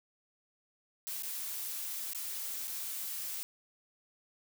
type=noise with dropouts; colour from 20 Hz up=blue; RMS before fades=-39 dBFS; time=1.07-3.43 s; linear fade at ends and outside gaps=0 ms; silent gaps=1.223-1.233 / 2.133-2.148 / 2.673-2.679 s; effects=none